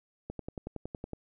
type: click train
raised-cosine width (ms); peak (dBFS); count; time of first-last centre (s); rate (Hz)
2; -24; 10; 0.3-1.133; 10.8
effects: none